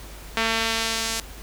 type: tone with band-pass filter sweep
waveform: sawtooth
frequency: 225.4 Hz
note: A3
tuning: 42 cents sharp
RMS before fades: -25 dBFS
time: 0.37-1.2 s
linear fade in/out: 2 ms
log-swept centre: 2400 to 7100 Hz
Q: 0.85
effects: added 50 Hz sine -40 dBFS peak until 1.42 s + pink hiss -43 dBFS RMS until 1.42 s